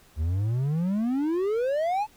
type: exponential sweep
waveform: triangle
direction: up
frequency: 73.42 to 880 Hz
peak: -21 dBFS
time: 0.16-2.07 s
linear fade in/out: 50 ms
effects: pink hiss -57 dBFS RMS until 2.16 s